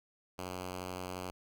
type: tone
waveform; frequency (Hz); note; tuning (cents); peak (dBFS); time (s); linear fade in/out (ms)
5% pulse; 91.4; F#2; -21; -28; 0.38-1.31; 10
effects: none